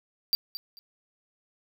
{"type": "tone with echo", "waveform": "square", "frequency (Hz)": 4699, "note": "D8", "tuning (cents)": 0, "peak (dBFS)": -21, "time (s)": [0.33, 0.35], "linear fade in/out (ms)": 0, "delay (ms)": 220, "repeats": 2, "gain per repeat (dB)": -13, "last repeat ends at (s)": 0.79, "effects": []}